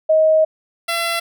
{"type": "tone pair in turn", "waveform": ["sine", "10% pulse"], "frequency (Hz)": [630, 676.4], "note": ["D#5", "E5"], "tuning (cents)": [21, 44], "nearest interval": "minor second", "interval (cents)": 123, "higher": "second", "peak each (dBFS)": -10, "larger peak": "neither", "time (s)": [[0.09, 0.45], [0.88, 1.2]], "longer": "first", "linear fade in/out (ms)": 10, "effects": []}